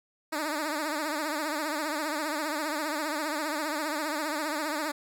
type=tone with vibrato; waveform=10% pulse; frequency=303.1 Hz; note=D#4; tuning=45 cents flat; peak=-21 dBFS; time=0.32-4.92 s; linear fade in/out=10 ms; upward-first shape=triangle; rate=15 Hz; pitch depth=120 cents each way; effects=none